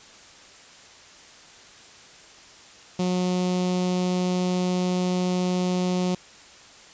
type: tone with notch filter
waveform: sawtooth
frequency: 181.4 Hz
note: F#3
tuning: 34 cents flat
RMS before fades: -24 dBFS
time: 2.99-6.15 s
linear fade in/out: 5 ms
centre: 1600 Hz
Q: 0.82
effects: white hiss -48 dBFS RMS until 6.93 s + resampled to 16000 Hz